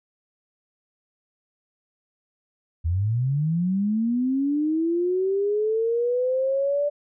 sine linear sweep, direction up, 78 to 587.3 Hz, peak -20 dBFS, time 2.84-6.9 s, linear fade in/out 20 ms, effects none

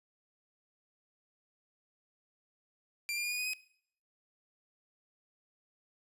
sawtooth tone with pitch steps, 2370 / 2399 / 2428 / 2458 / 2488 / 2518 Hz, D7 / D7 / D#7 / D#7 / D#7 / D#7, +15 / +36 / -43 / -22 / -1 / +20 cents, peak -30 dBFS, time 3.09-3.534 s, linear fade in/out 0 ms, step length 74 ms, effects noise-tail reverb RT60 0.6 s tail -20 dB re dry + resampled to 32000 Hz

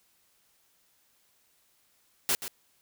white noise with echo, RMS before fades -26 dBFS, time 2.29-2.35 s, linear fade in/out 0 ms, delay 130 ms, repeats 1, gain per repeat -11 dB, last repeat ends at 2.48 s, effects white hiss -68 dBFS RMS until 2.81 s

